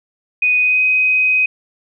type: tone with pitch glide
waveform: sine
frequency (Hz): 2489 to 2515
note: D#7 to D#7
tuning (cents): 0 to +18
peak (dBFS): -11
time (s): 0.42-1.46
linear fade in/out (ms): 5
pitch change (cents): +18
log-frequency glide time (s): 0.58-0.83
effects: none